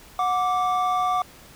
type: tone pair together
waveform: triangle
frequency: 732 / 1169 Hz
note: F#5 / D6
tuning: -19 / -8 cents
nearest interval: minor sixth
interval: 811 cents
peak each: -21 dBFS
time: 0.19-1.22 s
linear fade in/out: 2 ms
effects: pink hiss -48 dBFS RMS until 1.55 s